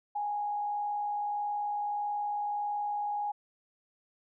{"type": "tone with frequency modulation", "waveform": "sine", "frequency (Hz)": 827, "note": "G#5", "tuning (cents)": -8, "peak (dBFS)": -30, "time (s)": [0.15, 3.32], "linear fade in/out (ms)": 10, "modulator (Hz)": 61.6, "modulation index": 0.25, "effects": []}